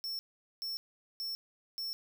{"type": "tone bursts", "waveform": "square", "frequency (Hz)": 5400, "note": "E8", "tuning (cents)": 41, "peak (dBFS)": -36, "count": 4, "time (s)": [0.04, 1.93], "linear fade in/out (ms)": 0, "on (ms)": 150, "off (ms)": 430, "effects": []}